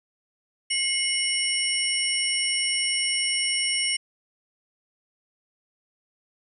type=tone cluster; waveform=sine; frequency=2153 / 2940 / 5500 / 8990 Hz; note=C7 / F#7 / F8 / C#9; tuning=+49 / -12 / -27 / +23 cents; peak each=-28 dBFS; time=0.7-3.97 s; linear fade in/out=10 ms; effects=none